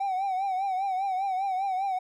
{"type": "tone with vibrato", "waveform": "triangle", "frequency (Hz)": 766, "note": "G5", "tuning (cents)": -40, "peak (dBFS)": -23, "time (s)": [0, 1.99], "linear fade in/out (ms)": 10, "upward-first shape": "triangle", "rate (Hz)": 5, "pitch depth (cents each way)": 89, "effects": ["tanh soft clip ceiling -20 dBFS"]}